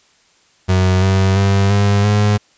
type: tone with pitch steps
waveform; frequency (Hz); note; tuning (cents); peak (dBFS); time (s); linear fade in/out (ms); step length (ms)
35% pulse; 93 / 95.61 / 98.3 / 101.07 / 103.91; F#2 / G2 / G2 / G#2 / G#2; +9 / -43 / +5 / -47 / +1; -9; 0.68-2.38; 20; 340
effects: white hiss -54 dBFS RMS until 2.57 s + resampled to 16000 Hz